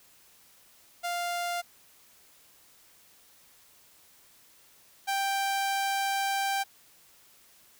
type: tone pair in turn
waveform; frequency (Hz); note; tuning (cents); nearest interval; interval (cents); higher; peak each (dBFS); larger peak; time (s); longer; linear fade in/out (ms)
sawtooth; 698.5 / 785.8; F5 / G5; 0 / +4; major second; 204; second; -26 / -23; second; 1.03-1.62 / 5.07-6.64; second; 20
effects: white hiss -59 dBFS RMS until 7.79 s

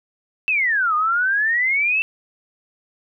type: exponential two-way sweep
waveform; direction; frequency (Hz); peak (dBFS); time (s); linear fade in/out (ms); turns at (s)
sine; down then up; 2688 to 1208 to 2688; -16; 0.48-2.02; 0; 0.95
effects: none

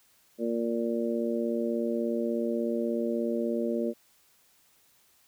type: harmonic tone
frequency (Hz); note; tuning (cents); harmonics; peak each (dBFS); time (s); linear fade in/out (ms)
116.54; A#2; 0; 2 / 3 / 4 / 5; -30 / -32 / -33 / -34; 0.38-3.94; 50
effects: white hiss -64 dBFS RMS until 5.27 s

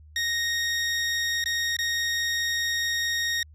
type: tone with dropouts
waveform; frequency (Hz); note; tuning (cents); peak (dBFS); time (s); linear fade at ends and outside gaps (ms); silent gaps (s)
20% pulse; 1864.7; A#6; 0; -19; 0.16-3.43; 2; 1.441-1.458 / 1.767-1.788
effects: added 76 Hz sine -47 dBFS peak until 3.54 s + low-pass 11000 Hz 12 dB/octave

